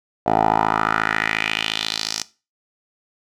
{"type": "tone with band-pass filter sweep", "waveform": "10% pulse", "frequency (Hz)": 54.2, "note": "A1", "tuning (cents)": -25, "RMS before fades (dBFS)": -21, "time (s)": [0.26, 2.23], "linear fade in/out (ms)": 10, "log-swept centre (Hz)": [650, 5700], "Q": 3.1, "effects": ["noise-tail reverb RT60 0.3 s tail -18 dB re dry"]}